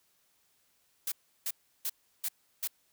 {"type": "noise bursts", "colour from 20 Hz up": "blue", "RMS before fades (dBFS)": -33, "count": 5, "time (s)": [1.07, 2.675], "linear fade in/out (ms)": 5, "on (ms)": 49, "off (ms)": 340, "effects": ["white hiss -71 dBFS RMS until 2.92 s"]}